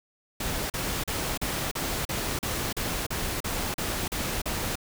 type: noise bursts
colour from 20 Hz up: pink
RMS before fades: -30 dBFS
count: 13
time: 0.4-4.756 s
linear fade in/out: 5 ms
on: 300 ms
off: 38 ms
effects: none